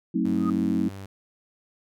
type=chord; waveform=sine; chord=F# diminished seventh; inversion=none; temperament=just; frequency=185 / 222 / 266.4 / 319.7 Hz; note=F#3 / A3 / C4 / Eb4; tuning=0 / +16 / +31 / +47 cents; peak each=-27 dBFS; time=0.14-0.89 s; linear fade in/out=10 ms
type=tone with pitch glide; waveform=sawtooth; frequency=99 to 97.75 Hz; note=G2 to G2; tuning=+18 to -4 cents; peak=-33 dBFS; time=0.25-1.06 s; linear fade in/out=5 ms; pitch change=-22 cents; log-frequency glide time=0.74-0.81 s
type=tone with exponential growth; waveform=sine; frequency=1244.5 Hz; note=D#6; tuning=in tune; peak=-27 dBFS; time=0.32-0.5 s; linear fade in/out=5 ms; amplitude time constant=37 ms
effects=none